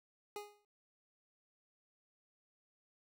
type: tone with exponential decay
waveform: 25% pulse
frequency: 413.6 Hz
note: G#4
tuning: 7 cents flat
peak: -36 dBFS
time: 0.36-0.65 s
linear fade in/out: 1 ms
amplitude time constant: 61 ms
effects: none